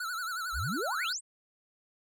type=tone with vibrato; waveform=square; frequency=1396.9 Hz; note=F6; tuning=in tune; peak=-34 dBFS; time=0-1.13 s; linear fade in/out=5 ms; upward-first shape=sine; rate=11 Hz; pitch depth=120 cents each way
type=exponential sweep; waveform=sine; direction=up; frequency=45.36 to 8870 Hz; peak=-32 dBFS; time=0.52-1.21 s; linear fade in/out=50 ms
effects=none